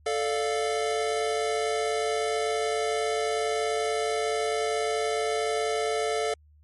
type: chord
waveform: square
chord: D minor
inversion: second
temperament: equal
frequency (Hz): 440 / 587.3 / 698.5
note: A4 / D5 / F5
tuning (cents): 0 / 0 / 0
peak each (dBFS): -28 / -33 / -31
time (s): 0.06-6.34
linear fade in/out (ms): 5
effects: added 75 Hz sine -54 dBFS peak until 6.63 s + MP3 48 kbps